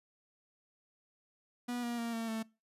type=tone with pitch steps; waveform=45% pulse; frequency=243.5 / 238.1 / 232.8 / 227.6 / 222.5 Hz; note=B3 / A#3 / A#3 / A#3 / A3; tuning=-24 / +37 / -2 / -41 / +20 cents; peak=-35 dBFS; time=1.68-2.43 s; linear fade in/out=10 ms; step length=150 ms; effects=noise-tail reverb RT60 0.3 s tail -24 dB re dry + resampled to 32000 Hz